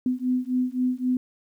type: beating tone pair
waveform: sine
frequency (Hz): 250.7 / 254.5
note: B3 / C4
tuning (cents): +26 / -48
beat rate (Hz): 3.8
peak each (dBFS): -25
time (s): 0.06-1.17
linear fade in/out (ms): 2
effects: 10-bit